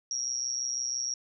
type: tone with amplitude modulation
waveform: sine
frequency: 5650 Hz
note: F8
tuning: 19 cents sharp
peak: -25 dBFS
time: 0.11-1.14 s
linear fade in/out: 2 ms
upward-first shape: sine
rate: 126 Hz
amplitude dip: 100%
effects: none